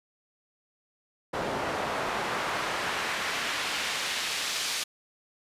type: noise with band-pass filter sweep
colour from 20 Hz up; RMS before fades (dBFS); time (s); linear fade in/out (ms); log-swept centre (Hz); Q
pink; -31; 1.33-4.84; 10; 650 to 4600; 0.79
effects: resampled to 32000 Hz